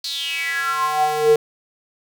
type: tone with high-pass filter sweep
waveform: square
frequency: 151.9 Hz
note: D#3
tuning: 41 cents flat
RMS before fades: -20 dBFS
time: 0.04-1.36 s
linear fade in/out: 2 ms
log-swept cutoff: 4400 to 410 Hz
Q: 7.6
effects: none